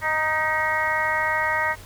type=harmonic tone with a mistuned harmonic; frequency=311.1 Hz; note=D#4; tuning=in tune; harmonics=2 / 3 / 4 / 5 / 6 / 7; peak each=-30 / -26 / -29 / -30 / -24 / -30 dBFS; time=0.01-1.76 s; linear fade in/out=50 ms; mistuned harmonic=6; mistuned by=+31 cents; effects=added 95 Hz sine -45 dBFS peak until 1.85 s + pink hiss -45 dBFS RMS until 1.85 s